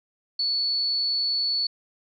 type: tone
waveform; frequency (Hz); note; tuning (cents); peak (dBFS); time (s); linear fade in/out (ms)
sine; 4435; C#8; 0; -22; 0.39-1.67; 5
effects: none